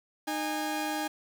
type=tone pair together; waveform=sawtooth; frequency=307 / 819.6 Hz; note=D#4 / G#5; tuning=-23 / -23 cents; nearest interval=octave + perfect fourth; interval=1700 cents; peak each=-29 / -29 dBFS; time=0.27-1.08 s; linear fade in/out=10 ms; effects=9-bit